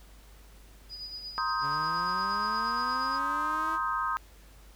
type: tone with tremolo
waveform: sine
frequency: 4942 Hz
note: D#8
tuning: 13 cents flat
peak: -36 dBFS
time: 0.89-3.2 s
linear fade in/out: 50 ms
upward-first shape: sine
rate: 8.5 Hz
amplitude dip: 50%
type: chord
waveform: sine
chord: C minor seventh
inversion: third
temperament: just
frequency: 941.9 / 1046.5 / 1255.8 / 1569.8 Hz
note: Bb5 / C6 / Eb6 / G6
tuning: +18 / 0 / +16 / +2 cents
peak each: -36 / -33 / -30 / -36 dBFS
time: 1.38-4.17 s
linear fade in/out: 0 ms
type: linear sweep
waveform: sawtooth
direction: up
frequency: 136.3 to 329.6 Hz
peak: -36 dBFS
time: 1.6-3.79 s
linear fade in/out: 50 ms
effects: added 50 Hz sine -51 dBFS peak until 4.75 s + pink hiss -58 dBFS RMS until 4.75 s